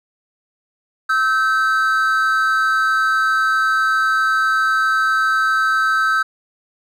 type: tone pair together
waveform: triangle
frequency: 1300 / 1547.7 Hz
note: E6 / G6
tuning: -24 / -23 cents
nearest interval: minor third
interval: 301 cents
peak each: -15 dBFS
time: 1.09-6.23 s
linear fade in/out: 10 ms
effects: none